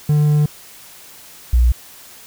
triangle / sine tone pair in turn, 149.2 / 60.23 Hz, D3 / B1, +28 / -43 cents, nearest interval octave + major third, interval 1571 cents, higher first, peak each -9 dBFS, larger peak neither, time 0.09-0.46 / 1.53-1.72 s, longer first, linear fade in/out 5 ms, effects white hiss -41 dBFS RMS until 2.26 s

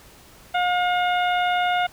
harmonic tone, 716 Hz, F5, 43 cents sharp, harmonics 1 / 2 / 3 / 4 / 5, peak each -20 / -26 / -30 / -32 / -34 dBFS, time 0.54-1.87 s, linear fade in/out 10 ms, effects pink hiss -49 dBFS RMS until 1.92 s

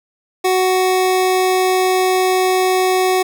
25% pulse tone, 371.6 Hz, F#4, 7 cents sharp, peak -9 dBFS, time 0.44-3.23 s, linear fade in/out 10 ms, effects none

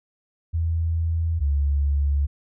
sine tone pair in turn, 82.41 / 71.08 Hz, E2 / C#2, 0 / +44 cents, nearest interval minor third, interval 256 cents, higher first, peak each -20 / -18 dBFS, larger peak second, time 0.53-1.4 / 1.4-2.27 s, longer neither, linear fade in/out 20 ms, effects none

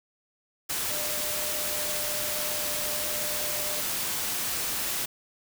sine tone in noise, 600 Hz, D5, 37 cents sharp, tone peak -38 dBFS, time 0.9-3.81 s, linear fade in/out 10 ms, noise white, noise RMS -30 dBFS, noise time 0.69-5.06 s, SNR -11 dB, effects none

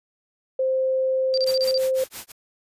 sine tone, 523.3 Hz, C5, in tune, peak -19 dBFS, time 0.59-2.04 s, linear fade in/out 5 ms
sine tone bursts, 4700 Hz, D8, 1 cent sharp, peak -23 dBFS, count 7, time 1.34-1.777 s, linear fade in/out 0 ms, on 35 ms, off 32 ms
white noise with tremolo, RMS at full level -34 dBFS, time 1.46-2.32 s, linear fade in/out 5 ms, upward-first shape sine, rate 5.9 Hz, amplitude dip 100%
effects resampled to 32000 Hz

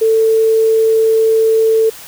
sine tone, 444.9 Hz, A4, 19 cents sharp, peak -8 dBFS, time 0.01-1.9 s, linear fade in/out 10 ms, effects white hiss -34 dBFS RMS until 2.07 s

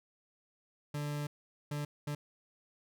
40% pulse tone bursts at uneven times, 146.83 Hz, D3, in tune, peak -34 dBFS, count 3, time 0.94-1.27 / 1.71-1.85 / 2.07-2.15 s, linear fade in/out 5 ms, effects none

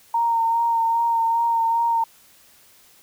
sine tone with vibrato, 922 Hz, A#5, 19 cents flat, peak -17 dBFS, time 0.14-2.04 s, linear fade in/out 5 ms, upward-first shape sine, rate 2.5 Hz, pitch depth 21 cents each way, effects white hiss -53 dBFS RMS until 3.02 s

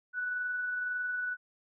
sine tone with amplitude modulation, 1482 Hz, F#6, 2 cents sharp, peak -30 dBFS, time 0.13-1.37 s, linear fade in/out 50 ms, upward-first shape sine, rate 21.9 Hz, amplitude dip 25%, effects none

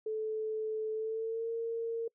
sine tone with pitch glide, 435.7 to 458.7 Hz, A4 to A#4, -17 to -28 cents, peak -32 dBFS, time 0.06-2.08 s, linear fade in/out 5 ms, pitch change +89 cents, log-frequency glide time 0.93-1.5 s, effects noise-tail reverb RT60 0.1 s tail -25 dB re dry

